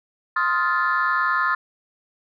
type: chord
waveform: sine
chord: F dominant seventh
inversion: second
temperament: just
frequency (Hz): 1047.7 / 1257.2 / 1396.9 / 1746.1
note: C6 / Eb6 / F6 / A6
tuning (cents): +2 / +18 / 0 / -14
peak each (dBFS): -23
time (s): 0.36-1.55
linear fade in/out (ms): 5
effects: tanh soft clip ceiling -11 dBFS